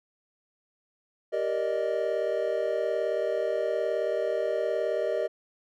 triangle chord, Eb major seventh, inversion first, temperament just, 388.9 / 466.7 / 583.4 / 622.3 Hz, G4 / Bb4 / D5 / Eb5, -14 / +2 / -12 / 0 cents, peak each -31 / -29 / -31 / -27 dBFS, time 1.32-5.28 s, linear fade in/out 20 ms, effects none

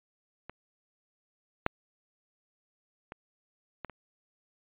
clicks, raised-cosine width 0.5 ms, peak -26 / -10 / -26 / -22 / -30 dBFS, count 5, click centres 0.496 / 1.664 / 3.121 / 3.847 / 3.897 s, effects resampled to 8000 Hz

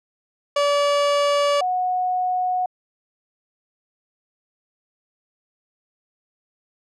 30% pulse / sine tone pair in turn, 575 / 732.2 Hz, D5 / F#5, -37 / -18 cents, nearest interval major third, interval 419 cents, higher second, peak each -14 / -19 dBFS, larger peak first, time 0.56-1.61 / 1.61-2.66 s, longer neither, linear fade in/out 5 ms, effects low-pass 6000 Hz 12 dB/octave

